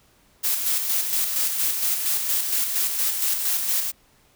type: noise with tremolo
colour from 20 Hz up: blue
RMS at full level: -22 dBFS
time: 0.43-3.92 s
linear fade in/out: 20 ms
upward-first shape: square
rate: 4.3 Hz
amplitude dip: 40%
effects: pink hiss -59 dBFS RMS until 4.35 s